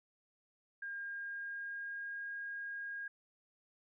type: tone with pitch glide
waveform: sine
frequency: 1612 to 1627.9 Hz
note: G6 to G#6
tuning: +48 to -35 cents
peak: -40 dBFS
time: 0.82-3.08 s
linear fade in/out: 5 ms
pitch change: +17 cents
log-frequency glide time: 0.99-2.32 s
effects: none